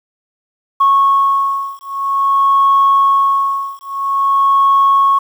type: beating tone pair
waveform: sine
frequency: 1100 / 1100.5 Hz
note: C#6 / C#6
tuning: -14 / -13 cents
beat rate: 0.5 Hz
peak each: -12 dBFS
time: 0.8-5.19 s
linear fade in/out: 10 ms
effects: tanh soft clip ceiling -3 dBFS + 7-bit